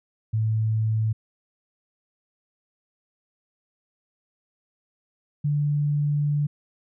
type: tone pair in turn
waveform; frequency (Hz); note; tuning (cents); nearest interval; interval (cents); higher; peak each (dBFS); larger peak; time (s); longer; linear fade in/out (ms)
sine; 110 / 146.48; A2 / D3; 0 / -4; perfect fourth; 496; second; -20; neither; 0.33-1.13 / 5.44-6.47; second; 10
effects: none